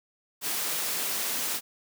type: high-pass noise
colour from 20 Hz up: white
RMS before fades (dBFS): -30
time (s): 0.41-1.61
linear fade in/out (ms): 50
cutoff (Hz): 180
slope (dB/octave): 12
effects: none